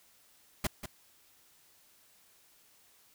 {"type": "noise with echo", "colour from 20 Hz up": "pink", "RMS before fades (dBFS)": -30, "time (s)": [0.64, 0.67], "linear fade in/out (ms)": 5, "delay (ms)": 190, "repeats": 1, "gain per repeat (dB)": -10, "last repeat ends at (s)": 0.86, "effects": ["white hiss -64 dBFS RMS until 3.14 s"]}